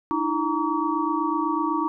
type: tone cluster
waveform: sine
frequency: 301.9 / 329.9 / 932 / 1139 Hz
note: D4 / E4 / A#5 / C#6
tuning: +48 / +1 / -1 / +47 cents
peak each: -27 dBFS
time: 0.11-1.88 s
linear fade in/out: 0 ms
effects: none